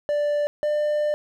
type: tone pair in turn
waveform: triangle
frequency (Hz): 587.3 / 597.2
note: D5 / D5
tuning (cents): 0 / +29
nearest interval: unison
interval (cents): 29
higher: second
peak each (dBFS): -18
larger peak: neither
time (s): 0.09-0.47 / 0.63-1.14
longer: second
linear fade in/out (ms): 0
effects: none